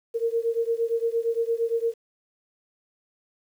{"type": "beating tone pair", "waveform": "sine", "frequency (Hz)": [457.6, 466.3], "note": ["A#4", "A#4"], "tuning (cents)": [-32, 1], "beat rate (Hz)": 8.7, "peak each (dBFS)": [-25, -26], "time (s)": [0.14, 1.94], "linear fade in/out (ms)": 20, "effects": ["9-bit"]}